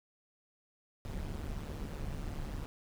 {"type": "noise with amplitude modulation", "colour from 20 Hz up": "brown", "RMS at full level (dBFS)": -36, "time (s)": [1.05, 2.66], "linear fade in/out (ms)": 0, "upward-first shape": "sine", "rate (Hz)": 146, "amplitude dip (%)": 75, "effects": []}